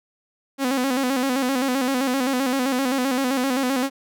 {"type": "tone with vibrato", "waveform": "sawtooth", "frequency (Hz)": 261.6, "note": "C4", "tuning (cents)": 0, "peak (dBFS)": -16, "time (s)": [0.58, 3.9], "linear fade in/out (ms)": 50, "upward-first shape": "square", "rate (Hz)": 7.7, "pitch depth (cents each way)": 77, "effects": []}